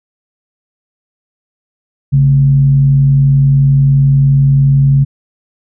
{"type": "tone with frequency modulation", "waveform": "sine", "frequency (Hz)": 138.59, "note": "C#3", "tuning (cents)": 0, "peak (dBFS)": -5, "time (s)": [2.12, 5.05], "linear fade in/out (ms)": 20, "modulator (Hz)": 79.9, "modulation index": 0.26, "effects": []}